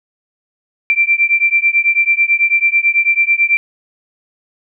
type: beating tone pair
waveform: sine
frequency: 2349 / 2358.1 Hz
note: D7 / D7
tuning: 0 / +6 cents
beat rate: 9.1 Hz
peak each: -13 dBFS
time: 0.9-3.57 s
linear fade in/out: 0 ms
effects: none